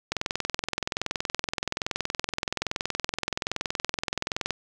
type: click train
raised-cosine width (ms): 0.2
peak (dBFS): -9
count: 94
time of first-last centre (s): 0.12-4.507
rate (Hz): 21.2
effects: none